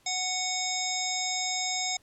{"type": "harmonic tone", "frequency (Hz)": 740, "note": "F#5", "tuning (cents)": 0, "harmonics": [1, 3, 5, 7, 9, 10], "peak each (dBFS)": [-35, -35, -35, -35, -35, -35], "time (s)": [0.06, 1.97], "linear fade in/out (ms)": 5, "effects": ["pink hiss -64 dBFS RMS until 2.02 s", "low-pass 12000 Hz 12 dB/octave"]}